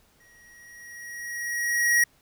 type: tone with exponential growth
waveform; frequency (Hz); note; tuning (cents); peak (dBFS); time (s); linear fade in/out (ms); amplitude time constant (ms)
square; 1898; A#6; +31; -17; 0.2-2.04; 5; 400
effects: pink hiss -62 dBFS RMS until 2.21 s